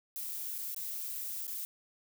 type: noise with dropouts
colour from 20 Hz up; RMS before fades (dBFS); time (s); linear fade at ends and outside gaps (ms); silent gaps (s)
violet; -39; 0.16-1.65; 0; 0.581-0.586 / 0.746-0.763 / 1.468-1.478
effects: none